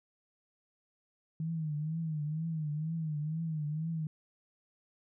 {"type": "tone with vibrato", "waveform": "sine", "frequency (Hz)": 156.4, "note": "D#3", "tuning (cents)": 9, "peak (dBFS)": -32, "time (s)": [1.4, 4.07], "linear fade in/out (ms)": 2, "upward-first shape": "triangle", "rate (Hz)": 2.1, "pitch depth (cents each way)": 110, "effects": []}